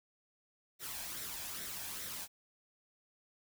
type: noise with flanger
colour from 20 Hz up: white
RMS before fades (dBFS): -43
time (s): 0.79-2.28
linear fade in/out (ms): 50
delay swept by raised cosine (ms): 0.52 to 1.24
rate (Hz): 2.4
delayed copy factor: +0.5
effects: none